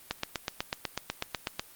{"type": "click train", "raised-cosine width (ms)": 0.2, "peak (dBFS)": -12, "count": 13, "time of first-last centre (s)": [0.11, 1.595], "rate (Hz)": 8.08, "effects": ["white hiss -53 dBFS RMS until 1.75 s", "Opus 32 kbps"]}